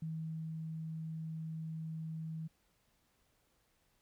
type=tone with ADSR envelope; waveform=sine; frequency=160 Hz; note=D#3; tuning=49 cents sharp; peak=-37 dBFS; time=0.02-2.48 s; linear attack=4 ms; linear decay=500 ms; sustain=-2 dB; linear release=15 ms; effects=pink hiss -75 dBFS RMS until 4.01 s